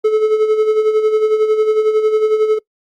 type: tone with tremolo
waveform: triangle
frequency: 432.5 Hz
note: A4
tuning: 30 cents flat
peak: -6 dBFS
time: 0.04-2.59 s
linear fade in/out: 10 ms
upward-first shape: sine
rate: 11 Hz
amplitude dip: 60%
effects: noise-tail reverb RT60 0.1 s tail -23 dB re dry + Opus 32 kbps